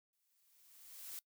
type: noise with exponential growth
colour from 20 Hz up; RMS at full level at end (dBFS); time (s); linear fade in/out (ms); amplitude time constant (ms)
blue; -45; 0.13-1.19; 1; 230
effects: noise-tail reverb RT60 0.1 s tail -22 dB re dry